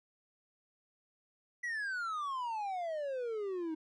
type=exponential sweep; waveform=triangle; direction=down; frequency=1975.5 to 309.2 Hz; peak=-33 dBFS; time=1.63-3.75 s; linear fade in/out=10 ms; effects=resampled to 22050 Hz